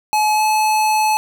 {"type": "tone with pitch glide", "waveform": "square", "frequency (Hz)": [853, 860.9], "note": ["G#5", "A5"], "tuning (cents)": [46, -38], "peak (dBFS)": -14, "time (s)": [0.13, 1.17], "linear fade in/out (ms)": 0, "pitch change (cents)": 16, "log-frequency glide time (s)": [0.34, 0.42], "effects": []}